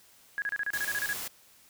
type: tone bursts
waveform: sine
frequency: 1661.2 Hz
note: G#6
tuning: in tune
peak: -28 dBFS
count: 11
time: 0.38-1.13 s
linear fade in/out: 0 ms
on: 40 ms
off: 31 ms
type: noise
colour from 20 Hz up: white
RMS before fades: -37 dBFS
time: 0.73-1.28 s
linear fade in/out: 5 ms
effects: white hiss -59 dBFS RMS until 1.69 s